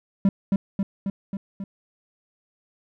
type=tone with echo; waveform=triangle; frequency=196 Hz; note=G3; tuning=in tune; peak=-12 dBFS; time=0.25-0.29 s; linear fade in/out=2 ms; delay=270 ms; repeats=5; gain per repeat=-3 dB; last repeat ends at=1.64 s; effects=none